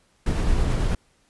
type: noise with tremolo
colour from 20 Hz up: brown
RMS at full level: -20 dBFS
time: 0.26-0.95 s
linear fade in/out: 5 ms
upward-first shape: triangle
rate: 9.3 Hz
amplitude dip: 25%
effects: pink hiss -63 dBFS RMS until 1.29 s + resampled to 24000 Hz